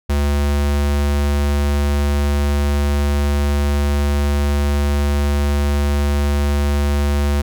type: tone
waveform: square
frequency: 72 Hz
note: D2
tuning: 34 cents flat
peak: -15 dBFS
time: 0.09-7.42 s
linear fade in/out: 10 ms
effects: none